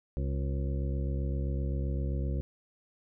harmonic tone with a mistuned harmonic, 67.7 Hz, C#2, 40 cents flat, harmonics 1 / 2 / 3 / 4 / 5 / 7 / 8, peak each -30 / -35 / -42 / -44 / -44 / -47 / -47 dBFS, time 0.17-2.41 s, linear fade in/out 0 ms, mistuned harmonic 5, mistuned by +77 cents, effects none

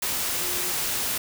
sine tone in noise, 359.3 Hz, F4, 49 cents sharp, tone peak -38 dBFS, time 0.41-0.72 s, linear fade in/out 5 ms, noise white, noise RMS -27 dBFS, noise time 0.02-1.18 s, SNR -14 dB, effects none

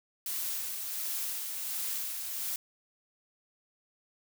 blue noise with tremolo, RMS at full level -34 dBFS, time 0.26-2.56 s, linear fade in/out 2 ms, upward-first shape sine, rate 1.4 Hz, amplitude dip 35%, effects none

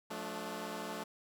10% pulse tone cluster, 177.8 / 217.6 / 293.8 Hz, F3 / A3 / D4, +31 / -19 / +1 cents, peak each -37 / -34 / -37 dBFS, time 0.1-1.04 s, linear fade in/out 10 ms, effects none

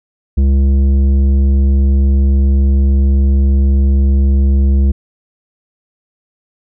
triangle tone with tanh clipping, 68.2 Hz, C#2, 28 cents flat, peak -9 dBFS, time 0.37-4.92 s, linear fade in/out 10 ms, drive 14 dB, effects none

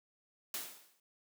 white noise with exponential decay, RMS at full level -37 dBFS, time 0.54-1 s, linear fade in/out 2 ms, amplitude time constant 100 ms, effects high-pass 200 Hz 12 dB/octave

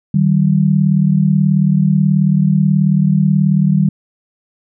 sine tone pair together, 153.54 / 192 Hz, D#3 / G3, -23 / -36 cents, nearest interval major third, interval 387 cents, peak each -12 dBFS, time 0.14-3.89 s, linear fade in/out 5 ms, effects none

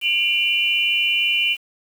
sine tone cluster, 2392 / 2767 / 2991 Hz, D7 / F7 / F#7, +31 / -17 / +18 cents, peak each -21 dBFS, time 0.01-1.57 s, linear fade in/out 50 ms, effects 7-bit

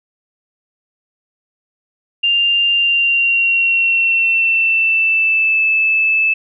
sine tone with pitch glide, 2794 to 2622 Hz, F7 to E7, 0 to -10 cents, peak -11 dBFS, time 2.23-6.34 s, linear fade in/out 10 ms, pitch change -110 cents, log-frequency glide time 2.72-5.63 s, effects none

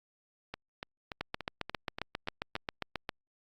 two click trains, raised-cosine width 0.3 ms, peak -22 / -17 dBFS, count 8 / 15, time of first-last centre 0.54-2.563 / 1.21-3.092 s, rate 3.46 / 7.44 Hz, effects Opus 48 kbps

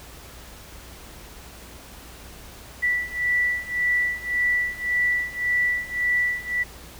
sine beating tone pair, 1962 / 1963.8 Hz, B6 / B6, -12 / -10 cents, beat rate 1.8 Hz, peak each -25 / -23 dBFS, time 2.82-6.64 s, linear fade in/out 20 ms, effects added 60 Hz sine -46 dBFS peak until 6.99 s + pink hiss -44 dBFS RMS until 6.99 s

